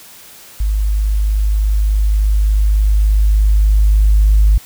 sine tone with level ramp, 51.7 Hz, G#1, 7 cents flat, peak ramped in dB -12 to -5 dBFS, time 0.6-4.58 s, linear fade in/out 5 ms, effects tanh soft clip ceiling -2 dBFS + white hiss -39 dBFS RMS until 4.65 s

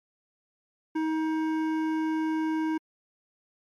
sine tone with hard clipping, 316.3 Hz, D#4, 29 cents sharp, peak -27 dBFS, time 0.95-2.78 s, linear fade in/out 10 ms, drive 12 dB, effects MP3 64 kbps

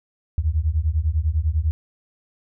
sine beating tone pair, 73.42 / 83.42 Hz, D2 / E2, 0 / +21 cents, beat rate 10 Hz, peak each -21 dBFS, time 0.38-1.71 s, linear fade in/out 0 ms, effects none

